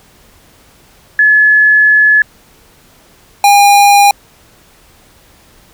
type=tone pair in turn; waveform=sine / square; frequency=1711 / 810.3 Hz; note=A6 / G#5; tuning=-49 / -43 cents; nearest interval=octave + minor second; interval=1294 cents; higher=first; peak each=-4 dBFS; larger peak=neither; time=1.19-2.22 / 3.44-4.11 s; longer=first; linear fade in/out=2 ms; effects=pink hiss -45 dBFS RMS until 5.73 s